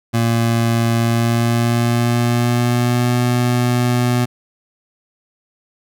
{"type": "tone with pitch glide", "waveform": "25% pulse", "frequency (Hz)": [115.9, 122.44], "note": ["A#2", "B2"], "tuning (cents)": [-10, -15], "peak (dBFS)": -10, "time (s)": [0.13, 4.26], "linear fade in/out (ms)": 20, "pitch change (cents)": 95, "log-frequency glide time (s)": [0.98, 3.13], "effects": []}